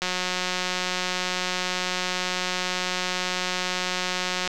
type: click train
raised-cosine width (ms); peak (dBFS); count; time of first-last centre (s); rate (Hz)
0.2; -9; 812; 0.02-4.476; 182
effects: none